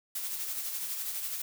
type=noise with tremolo; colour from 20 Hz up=blue; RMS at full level=-34 dBFS; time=0.15-1.42 s; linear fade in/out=5 ms; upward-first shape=sine; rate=12 Hz; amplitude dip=40%; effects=none